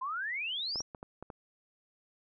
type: exponential sweep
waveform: sine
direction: up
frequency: 1003 to 5800 Hz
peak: -33 dBFS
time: 0.01-0.82 s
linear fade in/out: 10 ms
type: clicks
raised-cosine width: 1 ms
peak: -29 dBFS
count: 6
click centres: 0.758 / 0.805 / 0.948 / 1.029 / 1.226 / 1.302 s
effects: none

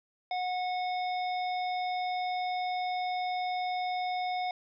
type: harmonic tone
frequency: 730 Hz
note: F#5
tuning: 24 cents flat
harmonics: 1 / 3 / 5 / 7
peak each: -30 / -40 / -44 / -47 dBFS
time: 0.31-4.51 s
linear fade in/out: 2 ms
effects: none

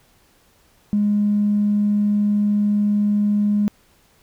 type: tone with tanh clipping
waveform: triangle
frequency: 206.8 Hz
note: G#3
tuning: 7 cents flat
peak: -15 dBFS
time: 0.93-3.68 s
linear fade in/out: 0 ms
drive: 4 dB
effects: pink hiss -57 dBFS RMS until 4.22 s

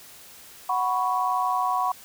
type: chord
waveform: sine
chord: F# suspended fourth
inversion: none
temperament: equal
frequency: 740 / 987.8 / 1108.7 Hz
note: F#5 / B5 / C#6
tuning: 0 / 0 / 0 cents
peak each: -26 dBFS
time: 0.69-1.92 s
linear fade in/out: 5 ms
effects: white hiss -47 dBFS RMS until 2.04 s

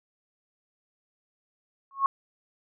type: tone with exponential growth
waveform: sine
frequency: 1094 Hz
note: C#6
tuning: 23 cents flat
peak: -15 dBFS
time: 1.91-2.06 s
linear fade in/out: 1 ms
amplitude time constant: 31 ms
effects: none

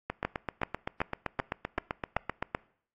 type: two click trains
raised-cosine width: 0.5 ms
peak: -13 / -16 dBFS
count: 7 / 19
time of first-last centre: 0.25-2.549 / 0.1-2.426 s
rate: 2.61 / 7.74 Hz
effects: noise-tail reverb RT60 0.6 s tail -23 dB re dry + AAC 32 kbps

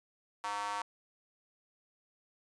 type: tone with high-pass filter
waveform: square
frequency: 102.5 Hz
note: G#2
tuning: 22 cents flat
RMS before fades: -37 dBFS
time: 0.44-0.82 s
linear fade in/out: 0 ms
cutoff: 970 Hz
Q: 4.1
effects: resampled to 22050 Hz

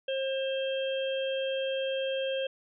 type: harmonic tone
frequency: 534 Hz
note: C5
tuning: 35 cents sharp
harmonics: 1 / 3 / 5 / 6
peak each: -29 / -43 / -41 / -38 dBFS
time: 0.08-2.47 s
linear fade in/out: 5 ms
effects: none

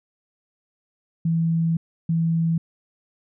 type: tone pair in turn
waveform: sine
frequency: 164.81 / 164.81 Hz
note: E3 / E3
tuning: 0 / 0 cents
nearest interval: unison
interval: 0 cents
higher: neither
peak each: -18 dBFS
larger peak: neither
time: 1.25-1.77 / 2.09-2.58 s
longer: first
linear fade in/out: 5 ms
effects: none

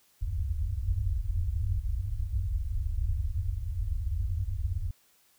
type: low-pass noise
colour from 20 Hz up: white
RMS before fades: -30 dBFS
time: 0.21-4.91 s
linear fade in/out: 5 ms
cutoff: 100 Hz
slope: 96 dB/octave
effects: white hiss -65 dBFS RMS until 5.38 s

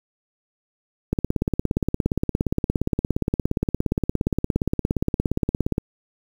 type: click train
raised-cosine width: 3 ms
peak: -7 dBFS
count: 81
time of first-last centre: 1.13-5.781 s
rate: 17.2 Hz
effects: 7-bit

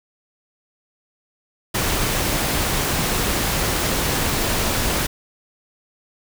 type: noise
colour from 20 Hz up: pink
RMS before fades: -21 dBFS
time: 1.74-5.07 s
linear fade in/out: 10 ms
effects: none

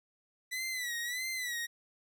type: tone with vibrato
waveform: sawtooth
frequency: 1975.5 Hz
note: B6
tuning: in tune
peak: -31 dBFS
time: 0.51-1.67 s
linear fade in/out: 20 ms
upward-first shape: sine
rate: 1.6 Hz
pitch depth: 92 cents each way
effects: none

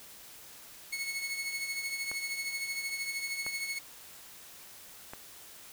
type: tone with tremolo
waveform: sawtooth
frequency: 2194 Hz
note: C#7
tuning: 18 cents flat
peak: -28 dBFS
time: 0.92-3.79 s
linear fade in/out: 10 ms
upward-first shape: triangle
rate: 13 Hz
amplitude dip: 60%
type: clicks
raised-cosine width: 0.5 ms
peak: -26 dBFS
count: 3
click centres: 2.115 / 3.465 / 5.135 s
effects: white hiss -51 dBFS RMS until 5.72 s

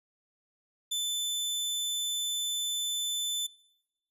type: tone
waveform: sawtooth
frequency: 3520 Hz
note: A7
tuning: in tune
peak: -26 dBFS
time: 0.91-3.47 s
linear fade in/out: 10 ms
effects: noise-tail reverb RT60 0.9 s tail -24 dB re dry + resampled to 32000 Hz

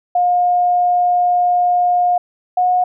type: tone pair in turn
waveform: sine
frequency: 713 / 725.5 Hz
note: F5 / F#5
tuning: +36 / -34 cents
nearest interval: unison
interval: 30 cents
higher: second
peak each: -11 dBFS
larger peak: neither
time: 0.15-2.18 / 2.57-2.84 s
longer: first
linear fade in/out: 5 ms
effects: none

